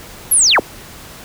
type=linear sweep; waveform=sine; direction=down; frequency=11840 to 73.42 Hz; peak=-8 dBFS; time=0.31-0.6 s; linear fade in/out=10 ms; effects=pink hiss -36 dBFS RMS until 1.24 s